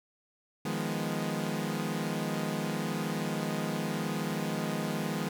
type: chord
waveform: sawtooth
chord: F half-diminished seventh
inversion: third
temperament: equal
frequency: 155.56 / 174.61 / 207.7 / 246.9 Hz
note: Eb3 / F3 / Ab3 / Cb4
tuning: 0 / 0 / 0 / 0 cents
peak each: -32 / -33 / -31 / -34 dBFS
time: 0.65-5.29 s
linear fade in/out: 5 ms
effects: none